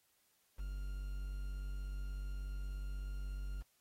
triangle tone with quantisation, 48.28 Hz, G1, 26 cents flat, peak -37 dBFS, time 0.58-3.63 s, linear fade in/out 20 ms, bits 10, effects white hiss -75 dBFS RMS until 3.8 s + AAC 48 kbps

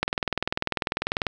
click train, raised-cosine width 0.3 ms, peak -7 dBFS, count 26, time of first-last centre 0.03-1.268 s, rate 20.2 Hz, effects none

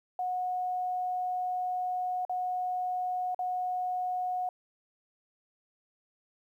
sine tone with dropouts, 730 Hz, F#5, 24 cents flat, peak -29 dBFS, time 0.19-4.49 s, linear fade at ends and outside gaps 2 ms, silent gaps 2.251-2.295 / 3.346-3.391 s, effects 11-bit

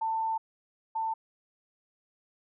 sine tone pair in turn, 892 / 892 Hz, A5 / A5, +23 / +23 cents, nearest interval unison, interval 0 cents, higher neither, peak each -27 / -28 dBFS, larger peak first, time 0.01-0.38 / 0.95-1.14 s, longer first, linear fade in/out 10 ms, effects none

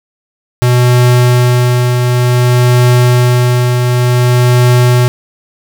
square tone with tremolo, 123.47 Hz, B2, in tune, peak -5 dBFS, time 0.62-5.08 s, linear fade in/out 0 ms, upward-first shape triangle, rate 0.55 Hz, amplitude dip 40%, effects none

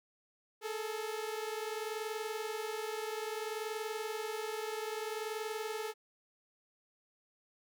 sawtooth tone pair together, 427.4 / 448 Hz, G#4 / A4, +50 / +31 cents, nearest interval minor second, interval 81 cents, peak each -35 / -37 dBFS, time 0.61-5.94 s, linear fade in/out 50 ms, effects none

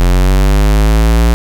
square linear sweep, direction up, 44 to 58.27 Hz, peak -7 dBFS, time 0-1.34 s, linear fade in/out 0 ms, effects none

